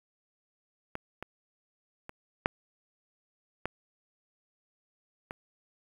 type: clicks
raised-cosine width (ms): 0.5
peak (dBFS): -20 / -23 / -26 / -9 / -16 / -22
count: 6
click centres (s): 0.954 / 1.226 / 2.094 / 2.459 / 3.656 / 5.309
effects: 8-bit